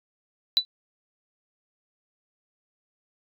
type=tone with exponential decay; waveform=sine; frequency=3971 Hz; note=B7; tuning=9 cents sharp; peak=-11 dBFS; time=0.57-0.65 s; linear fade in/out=0 ms; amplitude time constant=17 ms; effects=tanh soft clip ceiling -11 dBFS